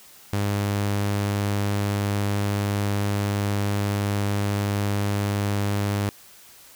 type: tone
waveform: sawtooth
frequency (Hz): 101.5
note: G#2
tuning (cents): -39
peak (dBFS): -18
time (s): 0.33-6.09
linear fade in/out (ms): 0
effects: white hiss -49 dBFS RMS until 6.75 s